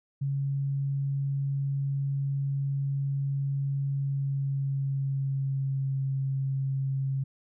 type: tone with pitch glide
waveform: sine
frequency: 138.59 to 135.27 Hz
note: C#3 to C#3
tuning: 0 to -42 cents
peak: -26 dBFS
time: 0.21-7.24 s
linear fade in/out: 10 ms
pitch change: -42 cents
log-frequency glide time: 3.96-6 s
effects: none